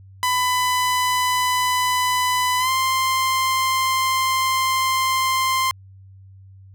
sawtooth tone with pitch glide, 1000 to 1047.9 Hz, B5 to C6, +21 to +2 cents, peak -14 dBFS, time 0.23-5.71 s, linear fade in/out 0 ms, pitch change +81 cents, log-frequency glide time 2.59-2.7 s, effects added 96 Hz sine -42 dBFS peak until 6.74 s

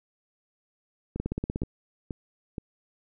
two click trains, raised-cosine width 3 ms, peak -16 / -20 dBFS, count 8 / 4, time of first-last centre 1.2-1.619 / 1.16-2.582 s, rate 16.7 / 2.11 Hz, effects none

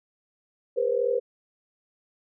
sine tone cluster, 407.9 / 481.6 / 524 Hz, G#4 / B4 / C5, -31 / -44 / +2 cents, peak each -30 / -24 / -27 dBFS, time 0.76-1.2 s, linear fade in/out 20 ms, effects none

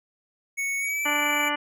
square tone with pitch glide, 2217 to 2321 Hz, C#7 to D7, 0 to -21 cents, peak -26 dBFS, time 0.57-1.5 s, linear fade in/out 20 ms, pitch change +79 cents, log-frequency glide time 0.79-1.02 s
harmonic tone, 293.7 Hz, D4, in tune, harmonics 1 / 2 / 3 / 4 / 5 / 6 / 7 / 8 / 10, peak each -33 / -34 / -30 / -31 / -33 / -33 / -33 / -34 / -32 dBFS, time 1.05-1.56 s, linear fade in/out 10 ms
effects none

